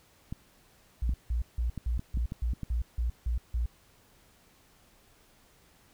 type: clicks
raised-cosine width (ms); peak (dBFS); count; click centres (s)
5; -23; 8; 0.325 / 1.093 / 1.777 / 1.994 / 2.173 / 2.321 / 2.535 / 2.633
type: tone bursts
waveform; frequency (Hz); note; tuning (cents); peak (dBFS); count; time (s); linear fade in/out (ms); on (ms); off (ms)
sine; 59; A#1; +22; -26; 10; 1.02-3.66; 5; 120; 160
effects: pink hiss -62 dBFS RMS until 5.93 s